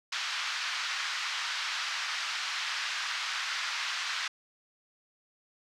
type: band-pass noise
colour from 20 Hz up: pink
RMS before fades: -34 dBFS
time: 0.12-4.28 s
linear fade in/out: 5 ms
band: 1200 to 5500 Hz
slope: 24 dB/octave
effects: none